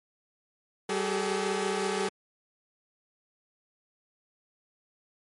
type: tone cluster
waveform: sawtooth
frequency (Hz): 194.1 / 382.5 / 417.4 / 443.2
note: G3 / G4 / G#4 / A4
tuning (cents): -17 / -42 / +9 / +13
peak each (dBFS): -31 / -28 / -28 / -31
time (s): 0.89-2.09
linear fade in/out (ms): 5
effects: MP3 48 kbps